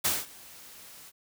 white noise with ADSR envelope, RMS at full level -25 dBFS, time 0.04-1.12 s, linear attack 13 ms, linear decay 200 ms, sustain -24 dB, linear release 39 ms, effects none

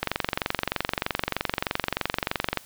click train, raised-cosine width 0.3 ms, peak -7 dBFS, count 60, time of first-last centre 0.03-2.573 s, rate 23.2 Hz, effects white hiss -50 dBFS RMS until 2.65 s

